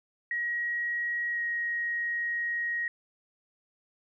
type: tone with pitch glide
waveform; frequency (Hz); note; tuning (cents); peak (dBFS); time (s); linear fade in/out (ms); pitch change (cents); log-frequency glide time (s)
sine; 1900 to 1885.8; A#6 to A#6; +33 to +20; -28; 0.31-2.88; 2; -13; 1.31-1.41
effects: none